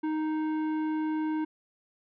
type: tone with tanh clipping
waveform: triangle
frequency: 311.1 Hz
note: D#4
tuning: in tune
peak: -29 dBFS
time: 0.03-1.45 s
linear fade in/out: 10 ms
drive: 16 dB
effects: none